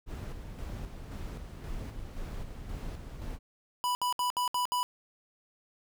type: noise with tremolo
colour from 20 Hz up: brown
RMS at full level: -38 dBFS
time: 0.06-3.39 s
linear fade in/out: 50 ms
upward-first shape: square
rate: 1.9 Hz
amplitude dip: 40%
type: tone bursts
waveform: square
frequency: 987.8 Hz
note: B5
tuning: in tune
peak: -28 dBFS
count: 6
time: 3.84-4.83 s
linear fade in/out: 0 ms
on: 110 ms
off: 66 ms
effects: none